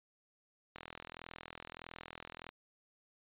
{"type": "click train", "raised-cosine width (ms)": 0.3, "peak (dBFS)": -29, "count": 73, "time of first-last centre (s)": [0.76, 2.491], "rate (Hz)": 41.6, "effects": ["resampled to 8000 Hz"]}